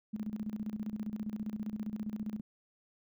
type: tone with tremolo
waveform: sine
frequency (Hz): 213.1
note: G#3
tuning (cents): +45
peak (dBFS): -33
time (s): 0.13-2.41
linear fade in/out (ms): 10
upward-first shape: square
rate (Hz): 15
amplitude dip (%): 75
effects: none